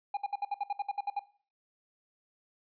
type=tone bursts; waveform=triangle; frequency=811 Hz; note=G#5; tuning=41 cents flat; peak=-27 dBFS; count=12; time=0.14-1.194 s; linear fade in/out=5 ms; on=31 ms; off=62 ms; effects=noise-tail reverb RT60 0.4 s tail -17 dB re dry + resampled to 11025 Hz